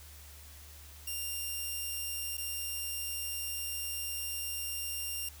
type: tone with dropouts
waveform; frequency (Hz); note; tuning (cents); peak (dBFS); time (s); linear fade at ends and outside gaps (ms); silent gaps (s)
5% pulse; 2788; F7; -4; -26; 1.07-5.29; 5; 2.371-2.379
effects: added 73 Hz sine -51 dBFS peak until 5.4 s + white hiss -54 dBFS RMS until 5.4 s